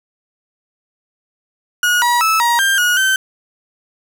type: tone with pitch steps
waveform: 35% pulse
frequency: 1449 / 962 / 1307 / 947 / 1589 / 1450 / 1544 Hz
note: F#6 / B5 / E6 / A#5 / G6 / F#6 / G6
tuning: -37 / -46 / -15 / +27 / +23 / -35 / -27 cents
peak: -10 dBFS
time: 1.83-3.16 s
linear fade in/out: 2 ms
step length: 190 ms
effects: none